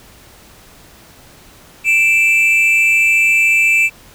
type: tone pair together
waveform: triangle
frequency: 2351 / 2637 Hz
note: D7 / E7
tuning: +1 / 0 cents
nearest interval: major second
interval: 199 cents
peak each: -10 dBFS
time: 1.84-3.9 s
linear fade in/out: 50 ms
effects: tanh soft clip ceiling -1 dBFS + pink hiss -43 dBFS RMS until 4.14 s